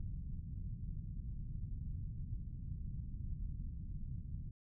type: low-pass noise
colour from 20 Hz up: pink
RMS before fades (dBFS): -43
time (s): 0-4.51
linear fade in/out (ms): 5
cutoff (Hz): 160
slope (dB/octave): 24
effects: none